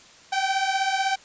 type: beating tone pair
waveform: sawtooth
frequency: 766 / 782 Hz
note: G5 / G5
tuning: -40 / -4 cents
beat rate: 16 Hz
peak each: -21 dBFS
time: 0.32-1.16 s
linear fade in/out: 10 ms
effects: white hiss -50 dBFS RMS until 1.24 s + resampled to 16000 Hz